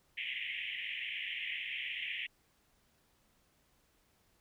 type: band-pass noise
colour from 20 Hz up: pink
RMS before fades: -40 dBFS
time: 0.17-2.27 s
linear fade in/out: 10 ms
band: 1900 to 3200 Hz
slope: 96 dB/octave
effects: pink hiss -72 dBFS RMS until 4.4 s